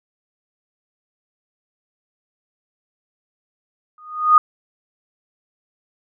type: tone with exponential growth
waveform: sine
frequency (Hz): 1235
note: D#6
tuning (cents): -13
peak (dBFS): -4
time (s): 3.98-4.38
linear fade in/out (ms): 2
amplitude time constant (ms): 85
effects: none